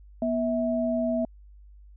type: tone pair together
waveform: sine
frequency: 242 / 650 Hz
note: B3 / E5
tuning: -35 / -24 cents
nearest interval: octave + perfect fourth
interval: 1711 cents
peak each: -26 dBFS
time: 0.22-1.25 s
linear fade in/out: 2 ms
effects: added 50 Hz sine -47 dBFS peak until 1.96 s